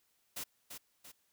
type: noise with echo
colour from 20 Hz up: white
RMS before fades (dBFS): -41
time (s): 0.36-0.44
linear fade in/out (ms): 10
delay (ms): 340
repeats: 2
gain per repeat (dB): -6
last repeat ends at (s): 1.12
effects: white hiss -75 dBFS RMS until 1.32 s